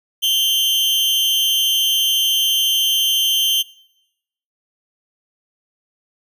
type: tone with amplitude modulation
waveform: 40% pulse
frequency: 3106 Hz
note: G7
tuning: 17 cents flat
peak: -11 dBFS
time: 0.22-3.63 s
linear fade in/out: 20 ms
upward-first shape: sine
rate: 266 Hz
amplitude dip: 65%
effects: noise-tail reverb RT60 0.9 s tail -23 dB re dry